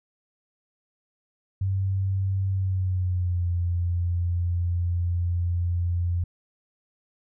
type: tone with pitch glide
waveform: sine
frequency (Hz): 96.2 to 87.2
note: G2 to F2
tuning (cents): -32 to -2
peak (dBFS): -22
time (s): 1.61-6.24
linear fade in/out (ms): 5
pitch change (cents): -170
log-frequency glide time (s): 2.5-3.49
effects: none